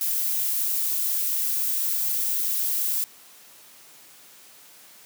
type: noise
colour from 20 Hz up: violet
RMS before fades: -25 dBFS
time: 0.01-3.04 s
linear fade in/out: 0 ms
effects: white hiss -50 dBFS RMS until 5.05 s + high-pass 150 Hz 12 dB/octave